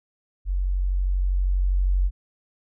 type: tone with level ramp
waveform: sine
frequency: 46.25 Hz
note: F#1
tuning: in tune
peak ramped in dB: -21 to -17 dBFS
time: 0.45-2.11 s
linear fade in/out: 50 ms
effects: none